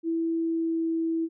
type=tone with pitch glide; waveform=sine; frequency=329.6 to 327.5 Hz; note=E4 to E4; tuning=0 to -11 cents; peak=-24 dBFS; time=0.03-1.29 s; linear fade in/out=50 ms; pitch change=-11 cents; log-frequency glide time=0.35-0.9 s; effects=none